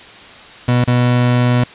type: tone with dropouts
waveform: 30% pulse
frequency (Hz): 122.9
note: B2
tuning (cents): -8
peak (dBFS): -8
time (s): 0.68-1.64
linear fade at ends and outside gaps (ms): 5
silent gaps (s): 0.843-0.875
effects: white hiss -37 dBFS RMS until 1.74 s + resampled to 8000 Hz